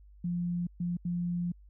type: tone bursts at uneven times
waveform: sine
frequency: 174.61 Hz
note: F3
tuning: in tune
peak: -29 dBFS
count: 3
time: 0.24-0.67 / 0.8-0.97 / 1.05-1.52 s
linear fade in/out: 5 ms
effects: added 50 Hz sine -52 dBFS peak until 1.69 s